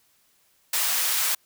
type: high-pass noise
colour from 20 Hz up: white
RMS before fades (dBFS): -24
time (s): 0.73-1.35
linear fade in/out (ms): 5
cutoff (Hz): 820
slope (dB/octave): 12
effects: white hiss -64 dBFS RMS until 1.45 s